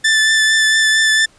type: tone with vibrato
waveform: sawtooth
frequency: 1760 Hz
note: A6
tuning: in tune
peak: -7 dBFS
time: 0.04-1.26 s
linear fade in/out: 10 ms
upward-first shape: triangle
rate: 4.4 Hz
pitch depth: 17 cents each way
effects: pink hiss -50 dBFS RMS until 1.38 s + resampled to 22050 Hz